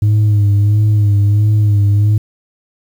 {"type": "tone with vibrato", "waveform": "sine", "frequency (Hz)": 103.83, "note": "G#2", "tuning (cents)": 0, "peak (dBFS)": -5, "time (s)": [0.02, 2.18], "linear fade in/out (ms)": 5, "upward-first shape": "sine", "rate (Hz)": 1.5, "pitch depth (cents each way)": 44, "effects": ["tanh soft clip ceiling -7 dBFS", "7-bit"]}